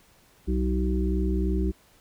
harmonic tone, 63 Hz, B1, 35 cents sharp, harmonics 1 / 3 / 5 / 6, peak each -24 / -29 / -31 / -32 dBFS, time 0.47-1.72 s, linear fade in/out 20 ms, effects pink hiss -59 dBFS RMS until 2 s

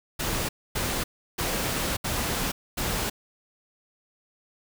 pink noise bursts at uneven times, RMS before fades -28 dBFS, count 5, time 0.19-0.49 / 0.75-1.04 / 1.38-1.97 / 2.04-2.52 / 2.77-3.1 s, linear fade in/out 10 ms, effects none

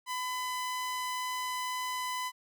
sawtooth tone, 1006 Hz, B5, 32 cents sharp, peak -29 dBFS, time 0.06-2.32 s, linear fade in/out 50 ms, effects none

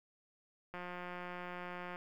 click train, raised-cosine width 0.5 ms, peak -30 dBFS, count 218, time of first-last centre 0.74-1.959 s, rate 178 Hz, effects 11-bit

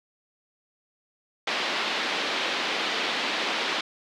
white band-pass noise, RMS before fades -28 dBFS, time 1.47-3.81 s, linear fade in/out 5 ms, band 230 to 3900 Hz, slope 24 dB/octave, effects none

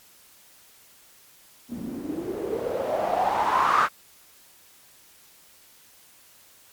blue noise with low-pass filter sweep, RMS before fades -25 dBFS, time 1.68-3.89 s, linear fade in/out 50 ms, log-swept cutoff 220 to 1300 Hz, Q 6, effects white hiss -54 dBFS RMS until 6.72 s + MP3 96 kbps

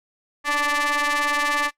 sawtooth ring-modulated tone, 293.7 Hz, D4, in tune, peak -13 dBFS, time 0.44-1.71 s, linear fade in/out 50 ms, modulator 1460 Hz, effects noise-tail reverb RT60 0.1 s tail -19 dB re dry + low-pass 12000 Hz 12 dB/octave

